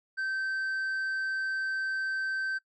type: tone with tanh clipping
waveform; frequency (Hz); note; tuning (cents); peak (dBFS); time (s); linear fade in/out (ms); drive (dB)
sine; 1551; G6; -19; -30; 0.17-2.59; 20; 4
effects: noise-tail reverb RT60 0.1 s tail -23 dB re dry

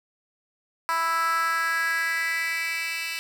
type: tone with high-pass filter sweep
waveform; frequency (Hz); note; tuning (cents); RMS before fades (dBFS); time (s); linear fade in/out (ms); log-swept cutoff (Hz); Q
10% pulse; 329.6; E4; 0; -26; 0.89-3.19; 0; 1100 to 2800; 4.3
effects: none

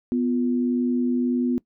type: tone pair together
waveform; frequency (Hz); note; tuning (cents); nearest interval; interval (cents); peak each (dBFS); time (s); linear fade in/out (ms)
sine; 247.6 / 349.2; B3 / F4; +5 / 0; tritone; 595; -20 / -28; 0.12-1.58; 0
effects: noise-tail reverb RT60 0.1 s tail -21 dB re dry

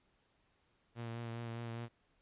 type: tone with vibrato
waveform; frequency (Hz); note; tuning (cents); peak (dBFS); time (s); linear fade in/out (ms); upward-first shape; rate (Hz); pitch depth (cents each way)
sawtooth; 116.54; A#2; 0; -37; 0.95-1.89; 50; triangle; 4.9; 31
effects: pink hiss -75 dBFS RMS until 2.21 s + resampled to 8000 Hz

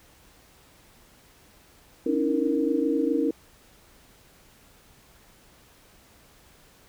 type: tone cluster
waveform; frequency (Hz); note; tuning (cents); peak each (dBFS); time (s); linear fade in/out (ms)
sine; 273.1 / 297.7 / 325.2 / 466.5; C#4 / D4 / E4 / A#4; -26 / +24 / -23 / +1; -27; 2.06-3.31; 5
effects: pink hiss -56 dBFS RMS until 6.88 s

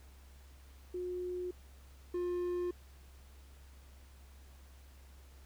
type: tone pair in turn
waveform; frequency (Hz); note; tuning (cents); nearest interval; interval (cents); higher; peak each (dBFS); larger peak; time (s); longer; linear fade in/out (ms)
sine / triangle; 360 / 354.6; F#4 / F4; -47 / +26; unison; 27; first; -36 / -31; second; 0.94-1.51 / 2.14-2.71; neither; 5
effects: added 67 Hz sine -54 dBFS peak until 5.45 s + pink hiss -64 dBFS RMS until 5.45 s

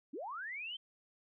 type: linear sweep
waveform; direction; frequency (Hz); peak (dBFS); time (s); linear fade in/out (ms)
sine; up; 234.1 to 3164; -40; 0.13-0.77; 10
effects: none

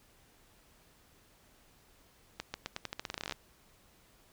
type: accelerating click train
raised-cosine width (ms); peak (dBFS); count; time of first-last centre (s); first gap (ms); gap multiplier
0.2; -19; 18; 2.4-3.323; 140; 0.86
effects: pink hiss -64 dBFS RMS until 4.32 s

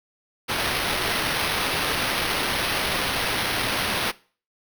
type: noise with sample-and-hold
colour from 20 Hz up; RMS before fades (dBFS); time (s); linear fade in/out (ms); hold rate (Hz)
white; -25; 0.48-4.12; 20; 7350
effects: noise-tail reverb RT60 0.4 s tail -21 dB re dry

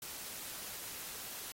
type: noise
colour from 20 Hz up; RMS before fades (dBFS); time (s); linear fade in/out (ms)
white; -45; 0.02-1.52; 2
effects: AAC 48 kbps

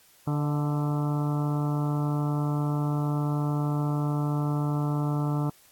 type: harmonic tone with a mistuned harmonic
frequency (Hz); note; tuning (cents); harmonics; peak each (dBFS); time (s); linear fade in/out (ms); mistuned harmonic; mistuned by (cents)
146.83; D3; 0; 1 / 2 / 3 / 4 / 5 / 6 / 7 / 8 / 9; -25 / -31 / -40 / -41 / -41 / -40 / -43 / -43 / -43; 0.27-5.5; 5; 4; +41
effects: white hiss -58 dBFS RMS until 5.71 s + AAC 64 kbps

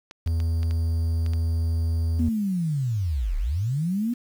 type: clicks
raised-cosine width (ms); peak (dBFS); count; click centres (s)
0.2; -23; 7; 0.111 / 0.275 / 0.402 / 0.631 / 0.71 / 1.263 / 1.335
type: tone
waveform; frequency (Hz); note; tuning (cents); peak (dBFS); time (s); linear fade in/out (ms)
triangle; 82.41; E2; 0; -19; 0.26-2.29; 5
type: linear two-way sweep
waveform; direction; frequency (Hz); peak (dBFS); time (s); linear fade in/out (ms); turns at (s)
sine; down then up; 246.9 to 32.7 to 246.9; -22; 2.19-4.14; 10; 3.37
effects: 8-bit

